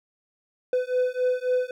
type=beating tone pair; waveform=triangle; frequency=501 / 504.7 Hz; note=B4 / B4; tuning=+25 / +38 cents; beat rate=3.7 Hz; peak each=-23 dBFS; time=0.73-1.71 s; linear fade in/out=2 ms; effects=none